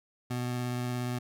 25% pulse tone with vibrato, 123.47 Hz, B2, in tune, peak -27 dBFS, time 0.3-1.19 s, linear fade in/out 10 ms, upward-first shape triangle, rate 17 Hz, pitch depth 14 cents each way, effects none

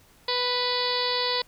harmonic tone, 493.9 Hz, B4, in tune, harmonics 1 / 2 / 3 / 4 / 5 / 6 / 7 / 8 / 9 / 10, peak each -30 / -30 / -41 / -34 / -39 / -39 / -33 / -31 / -30 / -36 dBFS, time 0.28-1.42 s, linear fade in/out 5 ms, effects pink hiss -57 dBFS RMS until 1.47 s

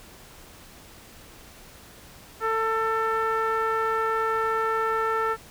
sawtooth tone with low-pass filter, 445.8 Hz, A4, 23 cents sharp, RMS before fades -25 dBFS, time 2.4-5.37 s, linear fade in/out 50 ms, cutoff 1500 Hz, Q 6, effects pink hiss -48 dBFS RMS until 5.5 s

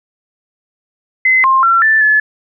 sine tone with pitch steps, 2048 / 1059 / 1358 / 1763 / 1721 Hz, C7 / C6 / F6 / A6 / A6, -38 / +21 / -49 / +3 / -39 cents, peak -7 dBFS, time 1.25-2.2 s, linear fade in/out 5 ms, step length 190 ms, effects none

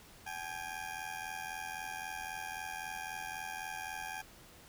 20% pulse ring-modulated tone, 809 Hz, G#5, 46 cents flat, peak -32 dBFS, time 0.26-4.22 s, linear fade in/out 10 ms, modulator 41.9 Hz, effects pink hiss -57 dBFS RMS until 4.68 s

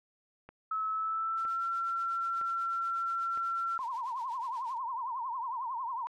click train, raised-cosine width 0.5 ms, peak -33 dBFS, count 4, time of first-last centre 0.49-3.375 s, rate 1.04 Hz
sine tone with pitch glide, 1296 to 1356.5 Hz, E6 to E6, -30 to +49 cents, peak -30 dBFS, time 0.71-3.78 s, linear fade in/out 5 ms, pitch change +79 cents, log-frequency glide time 0.91-1.63 s
blue noise with tremolo, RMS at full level -46 dBFS, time 1.37-4.78 s, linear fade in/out 5 ms, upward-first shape triangle, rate 8.2 Hz, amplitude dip 90%
sine tone with vibrato, 986 Hz, B5, 3 cents flat, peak -33 dBFS, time 3.79-6.07 s, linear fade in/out 0 ms, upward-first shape triangle, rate 11 Hz, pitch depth 180 cents each way
effects low-pass 4000 Hz 12 dB/octave

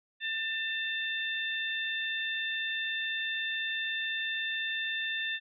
harmonic tone, 894 Hz, A5, 27 cents sharp, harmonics 2 / 3 / 4, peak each -33 / -38 / -36 dBFS, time 0.2-5.4 s, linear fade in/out 50 ms, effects none

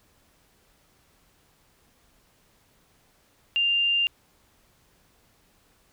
sine tone, 2794 Hz, F7, in tune, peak -20 dBFS, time 3.56-4.07 s, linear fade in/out 0 ms, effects pink hiss -63 dBFS RMS until 5.92 s

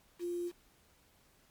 sine tone with quantisation, 349.2 Hz, F4, in tune, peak -34 dBFS, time 0.19-0.52 s, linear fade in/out 50 ms, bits 9, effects pink hiss -67 dBFS RMS until 1.5 s + MP3 96 kbps

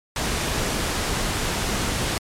pink noise, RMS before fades -24 dBFS, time 0.16-2.18 s, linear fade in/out 2 ms, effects low-pass 10000 Hz 12 dB/octave + MP3 96 kbps

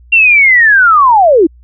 sine linear sweep, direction down, 2767 to 295.3 Hz, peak -3 dBFS, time 0.12-1.47 s, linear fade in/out 10 ms, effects added 60 Hz sine -37 dBFS peak until 1.63 s

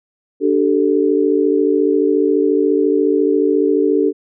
sine chord, D suspended fourth, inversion none, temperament equal with one note detuned, 293.7 / 385.7 / 440 Hz, D4 / G4 / A4, 0 / -28 / 0 cents, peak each -16 dBFS, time 0.4-4.13 s, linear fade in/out 50 ms, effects none

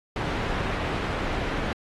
pink low-pass noise, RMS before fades -29 dBFS, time 0.16-1.73 s, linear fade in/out 2 ms, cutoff 2500 Hz, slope 12 dB/octave, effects AAC 32 kbps

